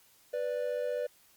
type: tone pair together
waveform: triangle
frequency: 492.8 / 588.2 Hz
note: B4 / D5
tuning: -4 / +3 cents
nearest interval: minor third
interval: 307 cents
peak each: -31 / -32 dBFS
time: 0.33-1.07 s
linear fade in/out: 10 ms
effects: white hiss -63 dBFS RMS until 1.36 s + Opus 48 kbps